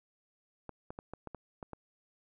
clicks, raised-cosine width 1 ms, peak -28 dBFS, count 8, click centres 0.693 / 0.905 / 0.989 / 1.136 / 1.273 / 1.347 / 1.628 / 1.733 s, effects none

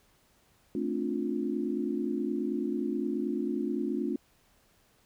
sine chord, D minor seventh, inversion second, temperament just, 220.2 / 264.3 / 293.7 / 352.4 Hz, A3 / C4 / D4 / F4, +2 / +18 / 0 / +16 cents, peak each -34 dBFS, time 0.75-4.16 s, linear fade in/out 2 ms, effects pink hiss -66 dBFS RMS until 5.05 s

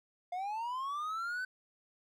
triangle linear sweep, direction up, 700 to 1531 Hz, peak -33 dBFS, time 0.32-1.45 s, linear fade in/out 5 ms, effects none

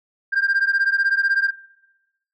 sine beating tone pair, 1586 / 1602 Hz, G6 / G6, +20 / +37 cents, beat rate 16 Hz, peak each -18 dBFS, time 0.32-1.51 s, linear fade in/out 20 ms, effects noise-tail reverb RT60 1.0 s tail -20 dB re dry + tanh soft clip ceiling -13 dBFS

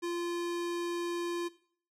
square tone, 345.8 Hz, F4, 17 cents flat, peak -33 dBFS, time 0.02-1.49 s, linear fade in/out 20 ms, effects noise-tail reverb RT60 0.5 s tail -17 dB re dry + low-pass 10000 Hz 12 dB/octave

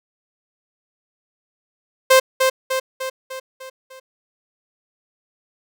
sawtooth tone with echo, 523.3 Hz, C5, in tune, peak -5 dBFS, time 2.1-2.2 s, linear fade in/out 10 ms, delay 300 ms, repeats 6, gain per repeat -5 dB, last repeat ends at 4 s, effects none

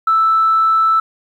sine tone, 1318.5 Hz, E6, in tune, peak -9 dBFS, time 0.07-1 s, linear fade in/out 5 ms, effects tanh soft clip ceiling -5 dBFS + 8-bit

